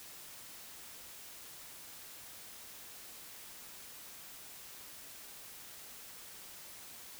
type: silence
effects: white hiss -51 dBFS RMS until 7.19 s